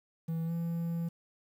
triangle tone with pitch glide, 163.8 to 168.02 Hz, E3 to E3, -11 to +33 cents, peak -29 dBFS, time 0.28-1.09 s, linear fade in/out 10 ms, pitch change +44 cents, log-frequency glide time 0.45-0.52 s, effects 10-bit

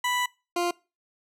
20% pulse tone pair in turn, 987.8 / 349.2 Hz, B5 / F4, 0 / 0 cents, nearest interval octave + tritone, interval 1800 cents, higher first, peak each -19 dBFS, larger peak neither, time 0.04-0.26 / 0.56-0.71 s, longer first, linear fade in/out 5 ms, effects noise-tail reverb RT60 0.3 s tail -23 dB re dry + low-pass 12000 Hz 12 dB/octave

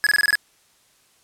square tone bursts, 1685 Hz, G#6, 25 cents sharp, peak -15 dBFS, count 7, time 0.04-0.354 s, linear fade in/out 0 ms, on 26 ms, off 22 ms, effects white hiss -59 dBFS RMS until 1.23 s + low-pass 11000 Hz 12 dB/octave

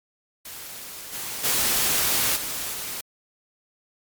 white noise with level steps, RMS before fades -38 / -32 / -22 / -30 / -32 dBFS, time 0.45-3.01 s, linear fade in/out 5 ms, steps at 1.12 / 1.43 / 2.35 / 2.72 s, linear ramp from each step 20 ms, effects MP3 96 kbps

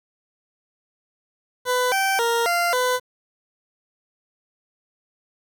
20% pulse tone with pitch steps, 499.6 / 776 / 466.4 / 694 / 502 Hz, B4 / G5 / A#4 / F5 / B4, +20 / -18 / +1 / -11 / +28 cents, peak -14 dBFS, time 1.65-3 s, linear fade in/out 50 ms, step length 270 ms, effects 8-bit

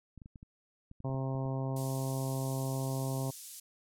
clicks, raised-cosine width 5 ms, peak -37 dBFS, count 11, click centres 0.177 / 0.218 / 0.259 / 0.358 / 0.429 / 0.914 / 1.004 / 1.099 / 1.146 / 1.351 / 1.457 s
harmonic tone, 133.2 Hz, C3, 31 cents sharp, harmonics 1 / 2 / 3 / 4 / 5 / 6 / 7 / 8, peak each -33 / -40 / -44 / -44 / -44 / -49 / -47 / -52 dBFS, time 1.04-3.31 s, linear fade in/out 10 ms
white high-pass noise, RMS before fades -44 dBFS, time 1.76-3.6 s, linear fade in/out 5 ms, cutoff 5500 Hz, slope 12 dB/octave
effects low-pass 12000 Hz 12 dB/octave

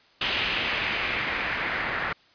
white noise with low-pass filter sweep, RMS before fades -28 dBFS, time 0.21-2.13 s, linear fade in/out 5 ms, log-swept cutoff 3000 to 1700 Hz, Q 2.4, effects white hiss -58 dBFS RMS until 2.34 s + resampled to 11025 Hz

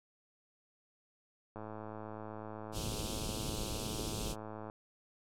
click train, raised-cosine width 1 ms, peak -31 dBFS, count 340, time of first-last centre 1.56-4.699 s, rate 108 Hz
pink band-stop noise, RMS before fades -39 dBFS, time 2.72-4.36 s, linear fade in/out 50 ms, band 520 to 2700 Hz, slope 48 dB/octave
effects low-pass 11000 Hz 12 dB/octave

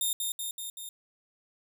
5% pulse tone with echo, 3653 Hz, A#7, 36 cents flat, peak -19 dBFS, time 0.01-0.13 s, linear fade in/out 2 ms, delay 190 ms, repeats 4, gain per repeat -3 dB, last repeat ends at 0.89 s, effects none

